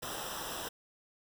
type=noise with comb filter; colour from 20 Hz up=pink; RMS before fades=-40 dBFS; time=0.02-0.69 s; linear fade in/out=10 ms; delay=0.45 ms; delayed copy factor=-0.8; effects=none